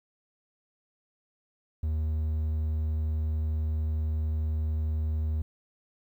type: tone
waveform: triangle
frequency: 77.78 Hz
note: D#2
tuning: in tune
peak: -24 dBFS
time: 1.83-5.42 s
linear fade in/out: 5 ms
effects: 11-bit